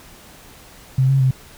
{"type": "tone with pitch steps", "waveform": "sine", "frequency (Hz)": [131.4, 135.5, 130.9], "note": ["C3", "C#3", "C3"], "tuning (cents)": [8, -39, 1], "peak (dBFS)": -12, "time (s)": [0.98, 1.31], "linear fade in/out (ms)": 5, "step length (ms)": 110, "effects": ["pink hiss -44 dBFS RMS until 1.57 s"]}